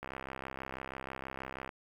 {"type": "click train", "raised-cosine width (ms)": 0.5, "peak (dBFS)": -25, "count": 111, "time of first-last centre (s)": [0.03, 1.692], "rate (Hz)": 66.2, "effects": ["9-bit"]}